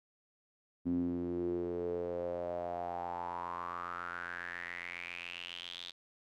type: tone with band-pass filter sweep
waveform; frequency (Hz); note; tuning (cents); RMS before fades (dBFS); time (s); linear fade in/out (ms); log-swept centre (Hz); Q
sawtooth; 87.31; F2; 0; -39; 0.85-5.92; 20; 250 to 3700; 6.9
effects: none